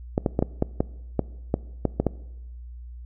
clicks, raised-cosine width 2 ms, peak -7 dBFS, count 11, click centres 0.179 / 0.262 / 0.391 / 0.425 / 0.624 / 0.805 / 1.193 / 1.541 / 1.853 / 2 / 2.067 s, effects noise-tail reverb RT60 1.0 s tail -21 dB re dry + added 60 Hz sine -37 dBFS peak until 3.05 s

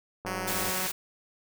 click train, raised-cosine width 1 ms, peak -24 dBFS, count 46, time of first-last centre 0.25-0.696 s, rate 101 Hz
5% pulse tone, 185.8 Hz, F#3, 7 cents sharp, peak -21 dBFS, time 0.26-0.87 s, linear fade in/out 5 ms
white noise, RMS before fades -32 dBFS, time 0.47-0.92 s, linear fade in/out 10 ms
effects none

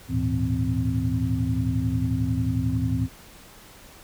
sine tone cluster, 76.4 / 107.3 / 118.5 / 163.8 / 259.4 Hz, D#2 / A2 / A#2 / E3 / C4, -31 / -43 / +29 / -11 / -15 cents, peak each -30 / -26 / -28 / -31 / -27 dBFS, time 0.08-3.09 s, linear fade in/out 50 ms, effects pink hiss -48 dBFS RMS until 4.03 s

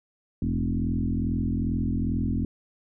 sine tone with frequency modulation, 155.56 Hz, D#3, in tune, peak -23 dBFS, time 0.42-2.45 s, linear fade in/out 2 ms, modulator 42.4 Hz, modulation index 3, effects none

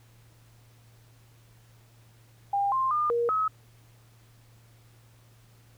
sine tone with pitch steps, 801 / 1053 / 1209 / 472.4 / 1280 Hz, G5 / C6 / D6 / A#4 / D#6, +37 / +11 / +50 / +23 / +49 cents, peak -23 dBFS, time 2.53-3.48 s, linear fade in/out 5 ms, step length 190 ms, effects added 115 Hz sine -55 dBFS peak until 5.77 s + pink hiss -62 dBFS RMS until 5.77 s

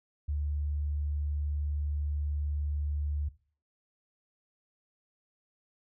sine tone, 73.42 Hz, D2, in tune, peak -29 dBFS, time 0.28-3.29 s, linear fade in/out 10 ms, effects noise-tail reverb RT60 0.4 s tail -17 dB re dry

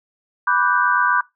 sine chord, G major seventh, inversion first, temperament equal with one note detuned, 987.8 / 1169.2 / 1480 / 1568 Hz, B5 / D6 / F#6 / G6, 0 / -8 / 0 / 0 cents, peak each -20 dBFS, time 0.47-1.21 s, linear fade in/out 5 ms, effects noise-tail reverb RT60 0.2 s tail -21 dB re dry

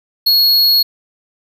square tone, 4328 Hz, C#8, 42 cents flat, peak -9 dBFS, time 0.26-0.83 s, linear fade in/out 10 ms, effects none

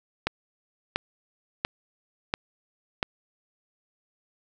click train, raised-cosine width 0.3 ms, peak -8 dBFS, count 5, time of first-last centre 0.27-3.029 s, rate 1.45 Hz, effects none

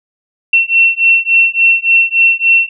sine beating tone pair, 2708 / 2711.5 Hz, E7 / E7, +46 / +48 cents, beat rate 3.5 Hz, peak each -10 dBFS, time 0.53-2.69 s, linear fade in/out 5 ms, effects none

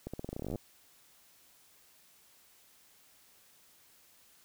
accelerating click train, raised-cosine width 2 ms, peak -25 dBFS, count 18, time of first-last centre 0.07-0.557 s, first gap 66 ms, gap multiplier 0.88, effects white hiss -63 dBFS RMS until 4.44 s

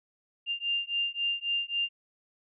sine beating tone pair, 2794 / 2797.7 Hz, F7 / F7, 0 / +2 cents, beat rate 3.7 Hz, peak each -31 dBFS, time 0.46-1.89 s, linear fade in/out 50 ms, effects none

